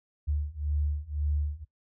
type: beating tone pair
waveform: sine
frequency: 72.9 / 74.8 Hz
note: D2 / D2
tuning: -12 / +32 cents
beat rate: 1.9 Hz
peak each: -31 / -30 dBFS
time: 0.27-1.65 s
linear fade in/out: 20 ms
effects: noise-tail reverb RT60 0.1 s tail -19 dB re dry